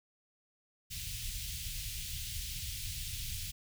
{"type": "band-stop noise", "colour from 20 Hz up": "pink", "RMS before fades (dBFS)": -40, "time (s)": [0.9, 3.52], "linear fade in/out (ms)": 20, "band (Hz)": [120, 2700], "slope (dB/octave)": 24, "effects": []}